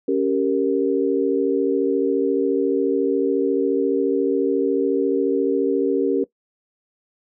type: chord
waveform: sine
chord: G diminished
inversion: second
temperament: equal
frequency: 277.2 / 392 / 466.2 Hz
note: Db4 / G4 / Bb4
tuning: 0 / 0 / 0 cents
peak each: -21 dBFS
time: 0.08-6.24 s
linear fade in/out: 5 ms
effects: noise-tail reverb RT60 0.1 s tail -18 dB re dry